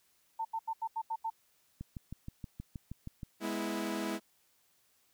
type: tone bursts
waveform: sine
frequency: 898 Hz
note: A5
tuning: 35 cents sharp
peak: -32 dBFS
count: 7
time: 0.39-1.302 s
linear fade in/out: 10 ms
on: 60 ms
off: 82 ms
type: click train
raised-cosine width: 5 ms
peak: -29 dBFS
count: 10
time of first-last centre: 1.81-3.232 s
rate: 6.33 Hz
type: chord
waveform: sawtooth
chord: E major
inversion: first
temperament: equal with one note detuned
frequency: 207.7 / 246.9 / 327 Hz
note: G#3 / B3 / E4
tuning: 0 / 0 / -14 cents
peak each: -34 / -37 / -33 dBFS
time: 3.4-4.2 s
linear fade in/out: 50 ms
effects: white hiss -71 dBFS RMS until 5.13 s